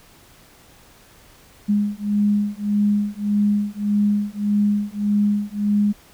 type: beating tone pair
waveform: sine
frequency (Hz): 205.4 / 207.1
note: G#3 / G#3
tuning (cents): -19 / -5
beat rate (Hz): 1.7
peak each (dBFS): -20 / -20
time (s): 1.68-5.93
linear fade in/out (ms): 20
effects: pink hiss -50 dBFS RMS until 6.13 s